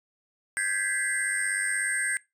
sine tone cluster, 1585 / 1681 / 1969 / 2066 / 8500 Hz, G6 / G#6 / B6 / C7 / C9, +19 / +20 / -6 / -22 / +26 cents, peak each -30 / -30 / -32 / -34 / -29 dBFS, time 0.57-2.17 s, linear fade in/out 0 ms, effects noise-tail reverb RT60 0.2 s tail -21 dB re dry + tanh soft clip ceiling -19 dBFS

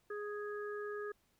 harmonic tone, 415.3 Hz, G#4, in tune, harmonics 1 / 3 / 4, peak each -40 / -48 / -48 dBFS, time 0.1-1.12 s, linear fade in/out 5 ms, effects pink hiss -75 dBFS RMS until 1.39 s

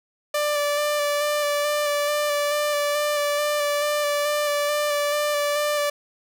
sawtooth tone with vibrato, 587.3 Hz, D5, in tune, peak -17 dBFS, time 0.34-5.9 s, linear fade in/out 5 ms, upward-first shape square, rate 2.3 Hz, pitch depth 15 cents each way, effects 9-bit

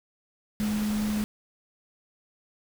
sine tone in noise, 211.5 Hz, G#3, 32 cents sharp, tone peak -25 dBFS, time 0.6-1.24 s, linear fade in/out 0 ms, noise pink, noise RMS -37 dBFS, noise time 0.6-1.24 s, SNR +9 dB, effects none

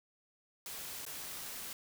white noise with dropouts, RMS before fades -44 dBFS, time 0.66-1.73 s, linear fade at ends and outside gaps 1 ms, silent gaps 1.052-1.064 s, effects none

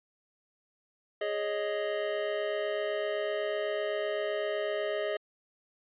square chord, Ab suspended fourth, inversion none, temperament equal, 415.3 / 554.4 / 622.3 Hz, Ab4 / Db5 / Eb5, 0 / 0 / 0 cents, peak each -35 / -39 / -33 dBFS, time 1.21-5.17 s, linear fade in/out 5 ms, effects resampled to 8000 Hz

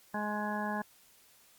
harmonic tone, 209.6 Hz, G#3, 16 cents sharp, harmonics 1 / 2 / 3 / 4 / 5 / 7 / 8, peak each -36 / -46 / -41 / -38 / -41 / -47 / -40 dBFS, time 0.14-0.82 s, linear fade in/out 5 ms, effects white hiss -62 dBFS RMS until 1.58 s + Opus 48 kbps

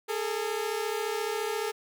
sawtooth tone pair together, 415 / 449.4 Hz, G#4 / A4, -1 / +37 cents, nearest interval minor second, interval 138 cents, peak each -28 dBFS, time 0.08-1.72 s, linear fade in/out 20 ms, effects none

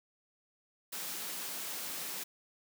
white high-pass noise, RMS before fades -40 dBFS, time 0.92-2.24 s, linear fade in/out 10 ms, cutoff 150 Hz, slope 48 dB/octave, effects none

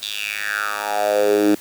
10% pulse tone with high-pass filter sweep, 103.83 Hz, G#2, in tune, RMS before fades -20 dBFS, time 0.02-1.55 s, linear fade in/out 5 ms, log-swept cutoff 3800 to 280 Hz, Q 5.2, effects white hiss -41 dBFS RMS until 1.6 s

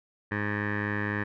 15% pulse tone with low-pass filter, 103.83 Hz, G#2, in tune, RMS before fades -30 dBFS, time 0.31-1.24 s, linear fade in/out 10 ms, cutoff 1800 Hz, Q 6.3, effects none

